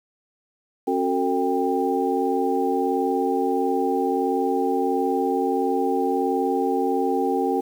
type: tone cluster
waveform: sine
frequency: 270.8 / 369.9 / 451.4 / 793 Hz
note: C#4 / F#4 / A4 / G5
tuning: -40 / 0 / +44 / +20 cents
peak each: -25 dBFS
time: 0.87-7.61 s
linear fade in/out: 10 ms
effects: 8-bit